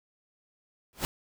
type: noise with exponential growth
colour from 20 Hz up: pink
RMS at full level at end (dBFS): -26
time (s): 0.93-1.05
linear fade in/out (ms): 0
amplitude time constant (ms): 24
effects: none